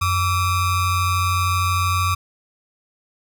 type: ring-modulated tone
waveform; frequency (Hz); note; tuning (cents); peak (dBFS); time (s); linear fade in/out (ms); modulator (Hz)
square; 622.3; D#5; 0; -15; 0.01-2.15; 10; 531
effects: none